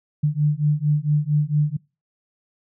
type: beating tone pair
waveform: sine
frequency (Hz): 146.83 / 151.23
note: D3 / D#3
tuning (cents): 0 / -49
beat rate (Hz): 4.4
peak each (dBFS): -20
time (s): 0.23-1.77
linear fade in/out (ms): 10
effects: noise-tail reverb RT60 0.3 s tail -25 dB re dry